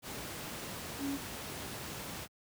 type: tone in noise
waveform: sine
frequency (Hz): 278.6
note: C#4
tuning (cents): +9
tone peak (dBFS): -33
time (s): 0.98-1.19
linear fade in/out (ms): 50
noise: pink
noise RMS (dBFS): -42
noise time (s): 0.02-2.28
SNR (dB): +6
effects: high-pass 80 Hz 12 dB/octave